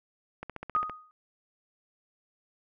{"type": "click train", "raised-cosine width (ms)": 0.5, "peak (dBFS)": -23, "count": 8, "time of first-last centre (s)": [0.43, 0.897], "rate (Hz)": 15}
{"type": "tone with exponential decay", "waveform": "sine", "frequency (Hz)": 1244.5, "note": "D#6", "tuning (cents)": 0, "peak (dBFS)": -21, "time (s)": [0.75, 1.11], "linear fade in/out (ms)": 0, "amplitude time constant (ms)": 77}
{"effects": []}